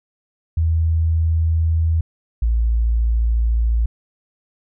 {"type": "tone pair in turn", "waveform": "sine", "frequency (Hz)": [81.3, 57.02], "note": ["E2", "A#1"], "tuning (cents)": [-23, -38], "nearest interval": "tritone", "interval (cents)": 615, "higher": "first", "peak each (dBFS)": -14, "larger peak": "neither", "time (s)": [[0.57, 2.01], [2.42, 3.86]], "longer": "neither", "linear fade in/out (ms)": 5, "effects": []}